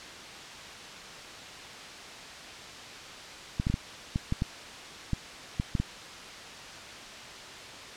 clicks, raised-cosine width 5 ms, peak -15 dBFS, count 11, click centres 3.599 / 3.669 / 3.7 / 3.741 / 4.159 / 4.324 / 4.421 / 5.133 / 5.599 / 5.752 / 5.8 s, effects white hiss -43 dBFS RMS until 7.96 s + low-pass 5000 Hz 12 dB/octave

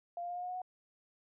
sine tone with pitch steps, 694 / 700.8 / 707.8 / 714.7 / 721.8 / 728.9 / 736.1 Hz, F5 / F5 / F5 / F5 / F#5 / F#5 / F#5, -11 / +6 / +23 / +40 / -43 / -26 / -9 cents, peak -37 dBFS, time 0.17-0.618 s, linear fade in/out 2 ms, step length 64 ms, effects none

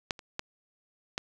clicks, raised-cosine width 0.2 ms, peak -11 / -28 / -15 / -14 dBFS, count 4, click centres 0.108 / 0.192 / 0.394 / 1.179 s, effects none

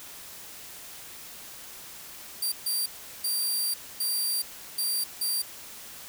10% pulse tone bursts at uneven times, 4711 Hz, D8, 5 cents sharp, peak -19 dBFS, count 6, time 2.42-2.52 / 2.66-2.86 / 3.24-3.74 / 4-4.42 / 4.78-5.04 / 5.21-5.42 s, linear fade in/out 5 ms, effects white hiss -44 dBFS RMS until 6.08 s

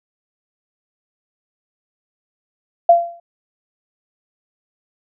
sine tone with exponential decay, 686 Hz, F5, 31 cents flat, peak -3 dBFS, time 2.89-3.2 s, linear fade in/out 5 ms, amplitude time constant 66 ms, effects none

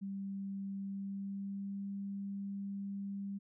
sine tone with pitch glide, 196.3 to 198.47 Hz, G3 to G3, +3 to +22 cents, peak -38 dBFS, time 0.01-3.39 s, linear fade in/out 20 ms, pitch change +19 cents, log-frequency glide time 0.77-1.86 s, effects none

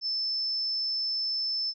sine tone, 5274 Hz, E8, in tune, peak -27 dBFS, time 0.01-1.74 s, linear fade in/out 50 ms, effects none

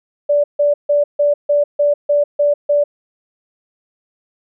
sine tone bursts, 582 Hz, D5, 16 cents flat, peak -10 dBFS, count 9, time 0.29-2.84 s, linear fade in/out 10 ms, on 150 ms, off 150 ms, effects none

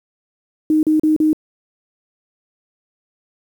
sine tone bursts, 310 Hz, D#4, 6 cents flat, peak -11 dBFS, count 4, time 0.7-1.331 s, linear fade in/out 2 ms, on 130 ms, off 37 ms, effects 7-bit

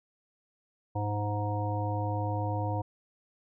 harmonic tone, 103.83 Hz, G#2, in tune, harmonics 1 / 3 / 5 / 7 / 9, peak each -30 / -38 / -38 / -37 / -37 dBFS, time 0.95-2.82 s, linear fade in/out 10 ms, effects none

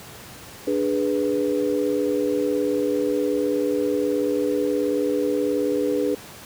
sine chord, G# diminished, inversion second, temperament equal, 293.7 / 415.3 / 493.9 Hz, D4 / G#4 / B4, 0 / 0 / 0 cents, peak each -24 dBFS, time 0.67-6.15 s, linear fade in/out 5 ms, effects pink hiss -41 dBFS RMS until 6.45 s + high-pass 80 Hz 12 dB/octave

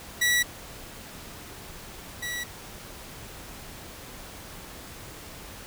sawtooth tone pair in turn, 1943 / 1943 Hz, B6 / B6, -29 / -29 cents, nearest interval unison, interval 0 cents, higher neither, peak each -17 / -27 dBFS, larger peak first, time 0.21-0.43 / 2.22-2.44 s, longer neither, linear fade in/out 10 ms, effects pink hiss -43 dBFS RMS until 5.66 s

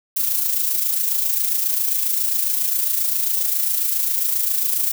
violet noise with amplitude modulation, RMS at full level -18 dBFS, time 0.16-4.92 s, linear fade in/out 10 ms, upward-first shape sine, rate 27.4 Hz, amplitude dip 50%, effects none

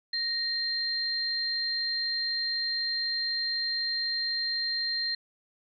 sine tone pair together, 1860 / 4176 Hz, A#6 / C8, -4 / -4 cents, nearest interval octave + major second, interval 1400 cents, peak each -35 / -28 dBFS, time 0.13-5.15 s, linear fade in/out 5 ms, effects none

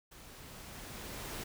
pink noise with level ramp, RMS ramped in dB -54 to -41 dBFS, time 0.11-1.44 s, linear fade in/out 10 ms, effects none

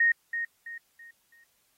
sine tone with echo, 1859 Hz, A#6, 5 cents flat, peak -19 dBFS, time 0-0.12 s, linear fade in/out 5 ms, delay 330 ms, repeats 4, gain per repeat -9 dB, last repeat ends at 1.44 s, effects white hiss -70 dBFS RMS until 1.77 s + AAC 48 kbps

